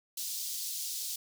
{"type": "high-pass noise", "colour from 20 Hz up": "pink", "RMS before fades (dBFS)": -37, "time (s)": [0.17, 1.16], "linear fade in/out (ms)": 5, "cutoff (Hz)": 4200, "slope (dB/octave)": 24, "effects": []}